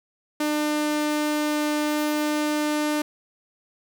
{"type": "tone", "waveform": "sawtooth", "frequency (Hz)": 300.1, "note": "D4", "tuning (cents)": 38, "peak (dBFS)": -18, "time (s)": [0.4, 3.02], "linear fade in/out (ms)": 5, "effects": ["10-bit"]}